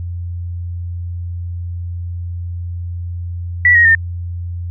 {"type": "tone with pitch steps", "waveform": "sine", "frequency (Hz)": [1955, 1883, 1813.6], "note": ["B6", "A#6", "A#6"], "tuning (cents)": [-18, 17, -48], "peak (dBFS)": -6, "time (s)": [3.65, 3.95], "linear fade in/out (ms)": 2, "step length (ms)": 100, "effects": ["added 87 Hz sine -21 dBFS peak until 4.7 s"]}